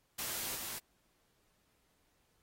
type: noise with level steps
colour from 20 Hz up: white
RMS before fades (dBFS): -39 / -42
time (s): 0.18-0.79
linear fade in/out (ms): 10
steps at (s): 0.55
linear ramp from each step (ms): 2
effects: pink hiss -75 dBFS RMS until 2.42 s + AAC 48 kbps